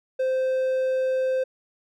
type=tone; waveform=triangle; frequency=520 Hz; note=C5; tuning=11 cents flat; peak=-19 dBFS; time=0.19-1.44 s; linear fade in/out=10 ms; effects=none